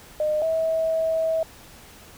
sine tone pair in turn, 610 / 646.3 Hz, D#5 / E5, -34 / -34 cents, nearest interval minor second, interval 100 cents, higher second, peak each -20 dBFS, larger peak neither, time 0.2-0.42 / 0.42-1.43 s, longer second, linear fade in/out 2 ms, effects pink hiss -47 dBFS RMS until 2.17 s

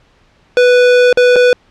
square tone with dropouts, 493.9 Hz, B4, in tune, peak -6 dBFS, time 0.57-1.53 s, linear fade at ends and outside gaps 1 ms, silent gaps 1.128-1.173 / 1.359-1.363 s, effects pink hiss -51 dBFS RMS until 1.7 s + low-pass 4000 Hz 12 dB/octave

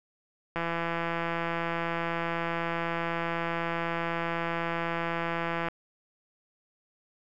click train, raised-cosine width 0.5 ms, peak -16 dBFS, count 862, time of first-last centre 0.56-5.685 s, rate 168 Hz, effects none

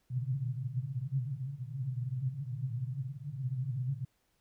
white band-pass noise, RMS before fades -36 dBFS, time 0.1-4.05 s, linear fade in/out 10 ms, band 120 to 140 Hz, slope 96 dB/octave, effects pink hiss -75 dBFS RMS until 4.4 s

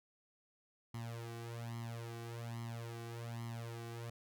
sawtooth tone with flanger, 116.54 Hz, A#2, in tune, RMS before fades -45 dBFS, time 0.94-4.1 s, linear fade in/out 5 ms, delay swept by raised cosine 0.96 to 2.66 ms, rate 1.2 Hz, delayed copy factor +0.95, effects none

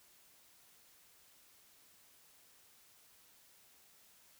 silence, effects white hiss -65 dBFS RMS until 4.39 s

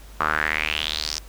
sawtooth tone with band-pass filter sweep, 77 Hz, D#2, 17 cents flat, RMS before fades -25 dBFS, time 0.2-1.19 s, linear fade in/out 5 ms, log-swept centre 1200 to 5700 Hz, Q 4.7, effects added 50 Hz sine -40 dBFS peak until 1.28 s + pink hiss -49 dBFS RMS until 1.28 s

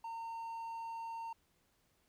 triangle tone, 914 Hz, A#5, 34 cents flat, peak -39 dBFS, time 0.04-1.33 s, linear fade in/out 5 ms, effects pink hiss -75 dBFS RMS until 2.08 s

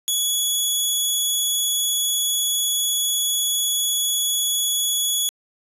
15% pulse tone, 3381 Hz, G#7, 30 cents sharp, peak -12 dBFS, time 0.08-5.29 s, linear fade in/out 0 ms, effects resampled to 32000 Hz

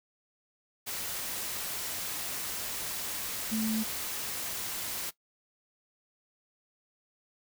sine tone in noise, 220 Hz, A3, in tune, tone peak -28 dBFS, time 3.51-3.84 s, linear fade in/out 20 ms, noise white, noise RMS -36 dBFS, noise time 0.86-5.11 s, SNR +5 dB, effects noise-tail reverb RT60 0.1 s tail -18 dB re dry

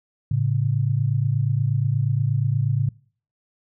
sine tone pair together, 110.4 / 138.8 Hz, A2 / C#3, +6 / +3 cents, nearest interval major third, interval 397 cents, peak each -21 dBFS, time 0.31-2.89 s, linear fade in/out 5 ms, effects noise-tail reverb RT60 0.5 s tail -24 dB re dry

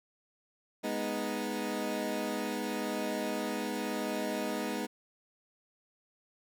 20% pulse chord, G# minor, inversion none, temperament equal, 207.7 / 246.9 / 311.1 Hz, G#3 / B3 / D#4, 0 / 0 / 0 cents, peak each -32 dBFS, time 0.83-4.87 s, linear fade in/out 20 ms, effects none

